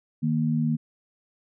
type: tone pair together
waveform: sine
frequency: 155.1 / 234.1 Hz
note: D#3 / A#3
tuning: -5 / +8 cents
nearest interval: perfect fifth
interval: 713 cents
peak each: -24 dBFS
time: 0.22-0.77 s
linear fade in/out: 20 ms
effects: none